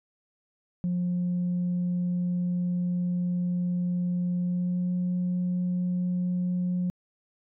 sine tone with pitch glide, 177.7 to 179.56 Hz, F3 to F3, +30 to +48 cents, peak -23 dBFS, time 0.84-6.9 s, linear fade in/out 0 ms, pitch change +18 cents, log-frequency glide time 4.39-4.91 s, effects tanh soft clip ceiling -22 dBFS

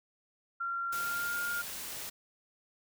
sine tone with pitch glide, 1377 to 1413.3 Hz, F6 to F6, -25 to +20 cents, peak -32 dBFS, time 0.6-1.62 s, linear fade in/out 10 ms, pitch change +45 cents, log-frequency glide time 0.88-1.38 s
white noise, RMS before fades -41 dBFS, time 0.92-2.1 s, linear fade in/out 10 ms
effects none

